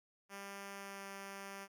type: tone with pitch glide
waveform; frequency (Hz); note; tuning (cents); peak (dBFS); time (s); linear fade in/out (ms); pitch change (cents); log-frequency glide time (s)
5% pulse; 198.3 to 196.82; G3 to G3; +20 to +7; -35; 0.29-1.68; 50; -13; 0.7-1.06
effects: none